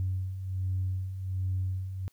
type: beating tone pair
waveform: sine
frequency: 92.5 / 93.8 Hz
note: F#2 / F#2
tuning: 0 / +24 cents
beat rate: 1.3 Hz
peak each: -36 / -29 dBFS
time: 0-2.08 s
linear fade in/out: 0 ms
effects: tanh soft clip ceiling -22 dBFS + white hiss -69 dBFS RMS until 2.12 s

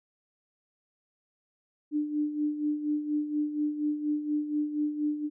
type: tone with tremolo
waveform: sine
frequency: 298.4 Hz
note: D4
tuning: 28 cents sharp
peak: -24 dBFS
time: 1.91-5.3 s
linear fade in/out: 50 ms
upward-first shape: sine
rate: 4.2 Hz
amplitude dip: 65%
effects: none

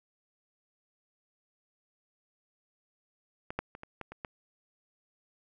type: clicks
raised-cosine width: 0.5 ms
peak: -22 / -16 / -29 / -28 / -24 / -29 / -22 dBFS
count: 7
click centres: 3.505 / 3.59 / 3.751 / 3.834 / 4.013 / 4.12 / 4.248 s
effects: none

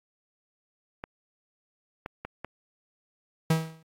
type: clicks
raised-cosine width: 0.5 ms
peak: -20 dBFS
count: 4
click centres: 1.039 / 2.061 / 2.25 / 2.446 s
type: tone with exponential decay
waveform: 45% pulse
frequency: 160.9 Hz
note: E3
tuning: 42 cents flat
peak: -18 dBFS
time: 3.5-3.83 s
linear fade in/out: 5 ms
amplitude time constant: 70 ms
effects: AAC 48 kbps

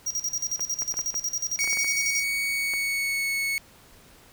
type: tone with tremolo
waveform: square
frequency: 5710 Hz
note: F8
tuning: 37 cents sharp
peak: -25 dBFS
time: 0.06-2.24 s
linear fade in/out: 10 ms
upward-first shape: square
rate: 11 Hz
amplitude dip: 80%
type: clicks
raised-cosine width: 0.5 ms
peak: -23 dBFS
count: 11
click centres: 0.595 / 0.821 / 0.941 / 0.991 / 1.143 / 1.643 / 1.676 / 1.73 / 1.772 / 1.845 / 2.737 s
type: tone with pitch glide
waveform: 40% pulse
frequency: 2236 to 2208 Hz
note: C#7 to C#7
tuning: +14 to -7 cents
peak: -24 dBFS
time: 1.59-3.58 s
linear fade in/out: 0 ms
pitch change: -21 cents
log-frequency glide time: 2.47-3.31 s
effects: pink hiss -53 dBFS RMS until 4.32 s

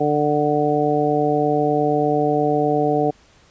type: harmonic tone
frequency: 148.4 Hz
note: D3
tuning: 18 cents sharp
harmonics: 1 / 2 / 3 / 4 / 5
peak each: -26 / -22 / -20 / -24 / -21 dBFS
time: 0-3.11 s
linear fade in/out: 10 ms
effects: pink hiss -53 dBFS RMS until 3.5 s + resampled to 16000 Hz

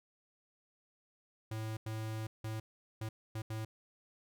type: tone bursts at uneven times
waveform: square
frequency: 110 Hz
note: A2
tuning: in tune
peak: -38 dBFS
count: 6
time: 1.51-1.77 / 1.86-2.27 / 2.44-2.6 / 3.01-3.09 / 3.35-3.42 / 3.5-3.65 s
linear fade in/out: 5 ms
effects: none

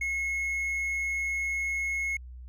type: tone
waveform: triangle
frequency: 2174 Hz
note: C#7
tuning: 34 cents flat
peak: -26 dBFS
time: 0.01-2.17 s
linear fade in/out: 5 ms
effects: added 62 Hz sine -41 dBFS peak until 2.48 s

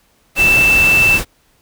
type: tone in noise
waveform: sine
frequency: 2654 Hz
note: E7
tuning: 11 cents sharp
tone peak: -8 dBFS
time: 0.36-1.2 s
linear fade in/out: 50 ms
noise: pink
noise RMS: -20 dBFS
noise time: 0.35-1.25 s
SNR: +9 dB
effects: pink hiss -56 dBFS RMS until 1.61 s

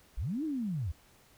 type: linear two-way sweep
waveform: sine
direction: up then down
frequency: 33.76 to 325.8 to 68.1 Hz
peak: -31 dBFS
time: 0.17-0.92 s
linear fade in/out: 10 ms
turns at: 0.44 s
effects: pink hiss -62 dBFS RMS until 1.37 s

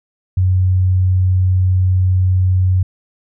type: tone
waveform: sine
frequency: 92.5 Hz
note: F#2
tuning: in tune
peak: -10 dBFS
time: 0.37-2.83 s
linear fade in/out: 5 ms
effects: none

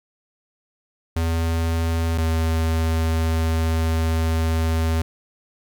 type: tone pair in turn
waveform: square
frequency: 82.41 / 81.13 Hz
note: E2 / E2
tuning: 0 / -27 cents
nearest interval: unison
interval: 27 cents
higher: first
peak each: -20 / -19 dBFS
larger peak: second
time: 1.16-2.18 / 2.18-5.02 s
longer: second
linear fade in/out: 5 ms
effects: 10-bit

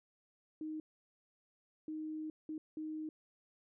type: tone bursts at uneven times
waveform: sine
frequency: 311.1 Hz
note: D#4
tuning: in tune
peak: -39 dBFS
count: 4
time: 0.61-0.8 / 1.88-2.3 / 2.49-2.58 / 2.77-3.09 s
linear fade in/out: 2 ms
effects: none

